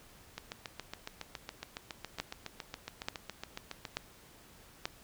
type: two click trains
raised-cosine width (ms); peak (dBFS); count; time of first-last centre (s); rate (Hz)
0.2; -16 / -22; 4 / 26; 2.2-4.855 / 0.38-3.852; 1.13 / 7.2
effects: pink hiss -58 dBFS RMS until 5.03 s